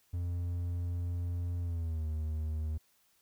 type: tone with pitch glide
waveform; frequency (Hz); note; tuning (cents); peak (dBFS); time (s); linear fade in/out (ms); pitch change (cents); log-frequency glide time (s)
triangle; 87.31 to 77.78; F2 to D#2; 0 to 0; -30; 0.13-2.78; 10; -200; 1.61-2.07
effects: white hiss -70 dBFS RMS until 3.21 s